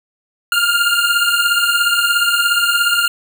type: beating tone pair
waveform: 25% pulse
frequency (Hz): 1396.9 / 1413.9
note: F6 / F6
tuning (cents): 0 / +21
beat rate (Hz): 17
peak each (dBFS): -12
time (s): 0.52-3.08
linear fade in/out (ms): 2
effects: none